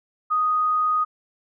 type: tone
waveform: sine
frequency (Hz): 1244.5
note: D#6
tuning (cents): 0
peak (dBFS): -18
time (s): 0.3-1.05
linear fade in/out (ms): 20
effects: none